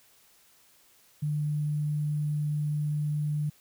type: tone with sample-and-hold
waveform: sine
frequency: 149.2 Hz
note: D3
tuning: 28 cents sharp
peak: -26 dBFS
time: 1.22-3.5 s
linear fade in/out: 10 ms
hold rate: 11025 Hz
effects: white hiss -61 dBFS RMS until 3.6 s